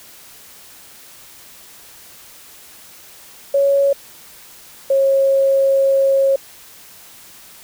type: tone pair in turn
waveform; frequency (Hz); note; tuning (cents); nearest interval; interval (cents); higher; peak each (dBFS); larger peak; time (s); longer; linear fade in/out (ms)
sine; 557 / 544; C#5 / C#5; +8 / -33; unison; 41; first; -11; neither; 3.54-3.93 / 4.9-6.36; second; 5
effects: white hiss -42 dBFS RMS until 7.63 s